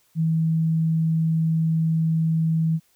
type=tone; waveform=sine; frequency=161.5 Hz; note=E3; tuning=35 cents flat; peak=-18 dBFS; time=0.15-2.8 s; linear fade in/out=50 ms; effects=white hiss -63 dBFS RMS until 2.95 s